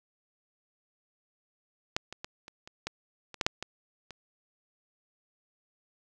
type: clicks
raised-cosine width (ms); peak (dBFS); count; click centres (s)
0.2; -10 / -23 / -20 / -28 / -28 / -16 / -26 / -11 / -6 / -18 / -26; 11; 1.965 / 2.126 / 2.245 / 2.481 / 2.675 / 2.87 / 3.343 / 3.412 / 3.465 / 3.626 / 4.107
effects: none